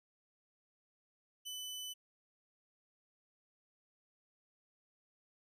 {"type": "tone", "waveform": "sawtooth", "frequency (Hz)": 3000, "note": "F#7", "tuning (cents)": 23, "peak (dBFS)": -39, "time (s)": [1.45, 1.94], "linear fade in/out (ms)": 20, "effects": ["resampled to 32000 Hz"]}